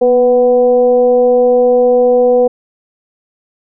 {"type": "tone with frequency modulation", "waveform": "sine", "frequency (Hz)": 494.6, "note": "B4", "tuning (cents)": 3, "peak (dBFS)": -6, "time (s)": [0.01, 2.48], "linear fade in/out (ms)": 10, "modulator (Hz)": 251, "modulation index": 0.48, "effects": []}